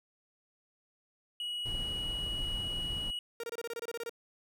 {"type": "tone", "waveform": "triangle", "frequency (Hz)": 2914, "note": "F#7", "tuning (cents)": -27, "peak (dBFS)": -33, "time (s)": [1.4, 3.19], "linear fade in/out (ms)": 2}
{"type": "noise", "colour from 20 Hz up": "brown", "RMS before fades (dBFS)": -40, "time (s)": [1.65, 3.11], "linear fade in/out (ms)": 10}
{"type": "tone bursts", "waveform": "45% pulse", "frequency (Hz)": 466.2, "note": "A#4", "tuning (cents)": 0, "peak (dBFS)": -36, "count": 12, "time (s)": [3.4, 4.095], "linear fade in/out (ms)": 2, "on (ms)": 35, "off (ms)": 25}
{"effects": []}